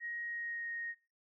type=tone with pitch glide; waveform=sine; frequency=1884 to 1864.5 Hz; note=A#6 to A#6; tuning=+18 to 0 cents; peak=-38 dBFS; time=0-0.95 s; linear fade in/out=50 ms; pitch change=-18 cents; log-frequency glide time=0.24-0.7 s; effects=noise-tail reverb RT60 0.4 s tail -20 dB re dry